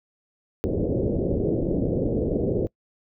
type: low-pass noise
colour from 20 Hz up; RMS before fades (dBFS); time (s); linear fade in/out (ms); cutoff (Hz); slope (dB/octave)
white; -24; 0.64-2.67; 0; 530; 48
effects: noise-tail reverb RT60 0.1 s tail -24 dB re dry